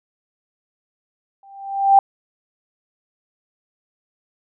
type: tone with exponential growth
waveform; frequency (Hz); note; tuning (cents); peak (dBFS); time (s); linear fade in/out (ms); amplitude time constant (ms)
sine; 788; G5; +9; -5; 1.43-1.99; 2; 120
effects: none